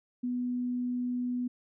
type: tone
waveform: sine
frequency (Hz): 246.9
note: B3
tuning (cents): 0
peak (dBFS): -29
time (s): 0.23-1.48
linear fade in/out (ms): 10
effects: none